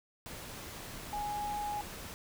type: tone in noise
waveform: sine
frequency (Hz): 830.6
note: G#5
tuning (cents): 0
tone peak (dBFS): -34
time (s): 1.13-1.81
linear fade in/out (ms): 0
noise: pink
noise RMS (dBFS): -45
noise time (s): 0.26-2.14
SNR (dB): +8
effects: none